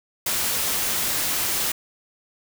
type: noise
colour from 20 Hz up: white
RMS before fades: -24 dBFS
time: 0.26-1.72 s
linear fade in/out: 5 ms
effects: none